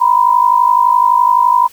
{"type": "tone pair together", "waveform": "sine", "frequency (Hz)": [957, 1008.8], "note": ["A#5", "B5"], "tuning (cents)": [45, 36], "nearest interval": "minor second", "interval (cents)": 91, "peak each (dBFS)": -10, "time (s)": [0, 1.68], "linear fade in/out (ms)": 20, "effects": ["white hiss -43 dBFS RMS until 1.72 s"]}